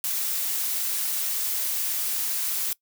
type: noise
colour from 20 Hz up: blue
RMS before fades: -27 dBFS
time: 0.04-2.73 s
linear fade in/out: 2 ms
effects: noise-tail reverb RT60 0.1 s tail -22 dB re dry